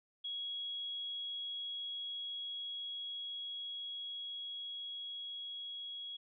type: tone with level ramp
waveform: sine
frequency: 3322 Hz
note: G#7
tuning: in tune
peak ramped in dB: -38 to -42 dBFS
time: 0.24-6.17 s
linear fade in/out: 10 ms
effects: none